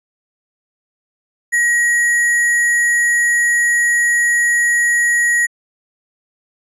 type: tone with sample-and-hold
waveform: sine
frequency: 1900 Hz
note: A#6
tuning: 33 cents sharp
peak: -11 dBFS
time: 1.52-5.47 s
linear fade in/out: 20 ms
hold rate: 8820 Hz
effects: resampled to 24000 Hz